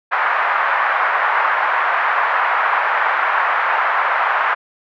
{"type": "band-pass noise", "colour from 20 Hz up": "pink", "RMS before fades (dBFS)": -17, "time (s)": [0.11, 4.55], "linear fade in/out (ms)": 20, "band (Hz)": [840, 1800], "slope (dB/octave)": 24, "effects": []}